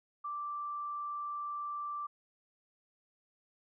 sine tone, 1173 Hz, D6, 2 cents flat, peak -36 dBFS, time 0.24-2.07 s, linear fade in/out 10 ms, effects none

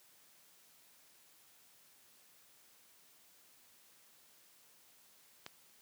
click, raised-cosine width 0.2 ms, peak -27 dBFS, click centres 5.464 s, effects white hiss -65 dBFS RMS until 5.81 s + high-pass 100 Hz 12 dB/octave

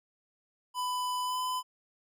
square tone with pitch glide, 998 to 1009.6 Hz, B5 to B5, +18 to +38 cents, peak -31 dBFS, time 0.74-1.63 s, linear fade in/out 50 ms, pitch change +20 cents, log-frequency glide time 1.23-1.39 s, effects none

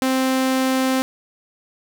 sawtooth tone, 261.6 Hz, C4, in tune, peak -13 dBFS, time 0.02-1.02 s, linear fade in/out 0 ms, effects none

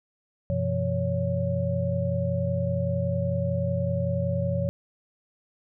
sine tone cluster, 95.3 / 126.1 / 171.2 / 561 Hz, G2 / B2 / F3 / C#5, -48 / +36 / -34 / +21 cents, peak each -29 dBFS, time 0.5-4.69 s, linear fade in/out 0 ms, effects none

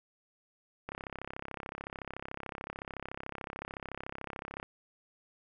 click train, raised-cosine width 0.5 ms, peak -24 dBFS, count 127, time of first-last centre 0.89-4.629 s, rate 33.7 Hz, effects none

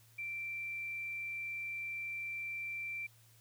sine tone, 2349 Hz, D7, in tune, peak -38 dBFS, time 0.18-3.07 s, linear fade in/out 10 ms, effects added 113 Hz sine -63 dBFS peak until 3.4 s + white hiss -66 dBFS RMS until 3.4 s

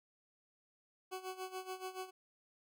20% pulse tone with tremolo, 373.5 Hz, F#4, 16 cents sharp, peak -35 dBFS, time 1.11-2.11 s, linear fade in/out 20 ms, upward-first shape sine, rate 7 Hz, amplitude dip 80%, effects none

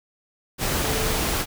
sine tone in noise, 440 Hz, A4, in tune, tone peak -29 dBFS, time 0.82-1.2 s, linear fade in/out 50 ms, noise pink, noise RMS -24 dBFS, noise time 0.58-1.46 s, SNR -8 dB, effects none

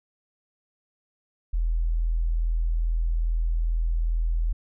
sine tone, 41.2 Hz, E1, in tune, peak -21 dBFS, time 1.53-4.53 s, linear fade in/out 10 ms, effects none

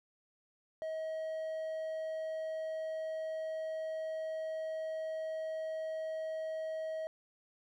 triangle tone, 636 Hz, D#5, 38 cents sharp, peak -34 dBFS, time 0.82-7.07 s, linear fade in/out 0 ms, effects none

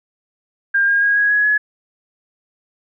sine tone with pitch steps, 1603 / 1620.7 / 1638.6 / 1656.7 / 1674.9 / 1693.4 Hz, G6 / G#6 / G#6 / G#6 / G#6 / G#6, +38 / -43 / -24 / -5 / +14 / +33 cents, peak -12 dBFS, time 0.74-1.58 s, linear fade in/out 10 ms, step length 140 ms, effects none

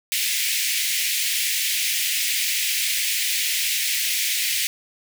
pink high-pass noise, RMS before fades -23 dBFS, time 0.12-4.67 s, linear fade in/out 0 ms, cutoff 2000 Hz, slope 48 dB/octave, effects none

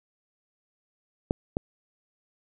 clicks, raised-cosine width 2 ms, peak -10 / -13 dBFS, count 2, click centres 1.309 / 1.569 s, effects none

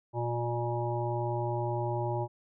harmonic tone, 119.3 Hz, A#2, 41 cents sharp, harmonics 1 / 3 / 5 / 7 / 8, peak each -32 / -35 / -37 / -36 / -40 dBFS, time 0.13-2.28 s, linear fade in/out 50 ms, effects none

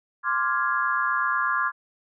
sine chord, D half-diminished seventh, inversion third, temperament equal, 1046.5 / 1174.7 / 1396.9 / 1661.2 Hz, C6 / D6 / F6 / Ab6, 0 / 0 / 0 / 0 cents, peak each -27 dBFS, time 0.23-1.72 s, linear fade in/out 50 ms, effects none

